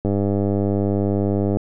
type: click train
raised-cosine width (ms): 2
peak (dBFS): -8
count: 153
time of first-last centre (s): 0.05-1.57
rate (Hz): 100
effects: none